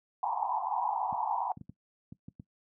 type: band-pass noise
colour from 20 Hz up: white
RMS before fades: -32 dBFS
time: 0.23-1.52 s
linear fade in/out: 2 ms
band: 740 to 1000 Hz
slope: 96 dB/octave
type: clicks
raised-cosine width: 5 ms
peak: -28 dBFS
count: 7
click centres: 1.127 / 1.573 / 1.612 / 1.695 / 2.124 / 2.284 / 2.398 s
effects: noise-tail reverb RT60 0.1 s tail -19 dB re dry + high-pass 150 Hz 12 dB/octave